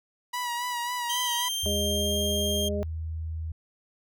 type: tone with vibrato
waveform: sawtooth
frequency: 970 Hz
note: B5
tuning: 31 cents flat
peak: -25 dBFS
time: 0.33-1.49 s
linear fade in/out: 10 ms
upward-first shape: sine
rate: 3.7 Hz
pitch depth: 37 cents each way
type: tone with pitch glide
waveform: sawtooth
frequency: 3136 to 3204 Hz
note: G7 to G7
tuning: 0 to +37 cents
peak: -25 dBFS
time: 1.09-2.69 s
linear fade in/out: 10 ms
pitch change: +37 cents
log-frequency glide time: 1.21-2.15 s
type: tone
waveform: sine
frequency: 80.2 Hz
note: E2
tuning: 47 cents flat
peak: -30 dBFS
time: 1.63-3.52 s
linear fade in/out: 5 ms
type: harmonic tone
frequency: 204.2 Hz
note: G#3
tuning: 29 cents flat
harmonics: 1 / 2 / 3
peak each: -32 / -32 / -32 dBFS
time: 1.66-2.83 s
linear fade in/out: 0 ms
effects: none